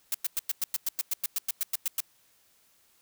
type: noise bursts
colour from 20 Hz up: blue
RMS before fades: -28 dBFS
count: 16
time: 0.12-2.004 s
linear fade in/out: 2 ms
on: 24 ms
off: 100 ms
effects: white hiss -65 dBFS RMS until 3.01 s